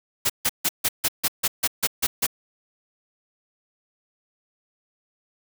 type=noise bursts; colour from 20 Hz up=white; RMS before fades=-21 dBFS; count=11; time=0.25-2.267 s; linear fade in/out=10 ms; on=47 ms; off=150 ms; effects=none